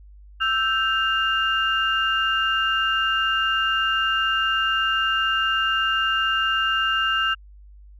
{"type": "tone cluster", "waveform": "sine", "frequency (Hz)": [1318, 1562, 2805], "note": ["E6", "G6", "F7"], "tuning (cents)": [-1, -7, 7], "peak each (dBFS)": -23, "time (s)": [0.4, 7.35], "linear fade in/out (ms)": 20, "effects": ["tanh soft clip ceiling -9 dBFS", "added 50 Hz sine -43 dBFS peak until 7.99 s"]}